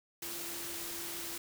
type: tone in noise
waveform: sine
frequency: 340 Hz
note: F4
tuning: 46 cents flat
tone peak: -49 dBFS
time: 0.22-1.38 s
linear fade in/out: 5 ms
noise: white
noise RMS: -41 dBFS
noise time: 0.22-1.38 s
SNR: -11 dB
effects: none